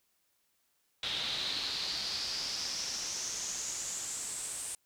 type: noise with band-pass filter sweep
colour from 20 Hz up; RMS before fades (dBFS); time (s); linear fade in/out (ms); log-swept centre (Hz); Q
brown; -37; 1.03-4.75; 2; 3600 to 8700; 5.5
effects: white hiss -75 dBFS RMS until 4.85 s